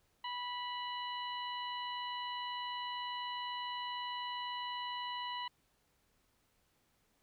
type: harmonic tone with a mistuned harmonic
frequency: 982 Hz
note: B5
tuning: 10 cents flat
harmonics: 1 / 2 / 3 / 4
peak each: -40 / -47 / -44 / -50 dBFS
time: 0.24-5.48 s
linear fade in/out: 5 ms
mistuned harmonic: 4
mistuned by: +33 cents
effects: pink hiss -75 dBFS RMS until 7.22 s